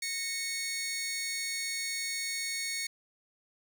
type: tone pair together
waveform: 15% pulse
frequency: 1853.3 / 2204 Hz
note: A#6 / C#7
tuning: -11 / -11 cents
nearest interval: minor third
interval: 300 cents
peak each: -35 / -27 dBFS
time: 0.02-2.87 s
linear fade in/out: 5 ms
effects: none